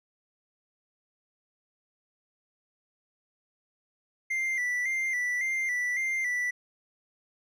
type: tone with vibrato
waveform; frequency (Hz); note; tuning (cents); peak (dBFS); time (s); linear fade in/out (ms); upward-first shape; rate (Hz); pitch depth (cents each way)
triangle; 2032; B6; +49; -25; 4.3-6.51; 10; square; 1.8; 55
effects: none